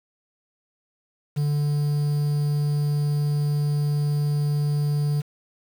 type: tone with quantisation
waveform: triangle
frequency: 146.5 Hz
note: D3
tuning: 4 cents flat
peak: -18 dBFS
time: 1.36-5.22 s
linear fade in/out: 20 ms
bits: 7
effects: none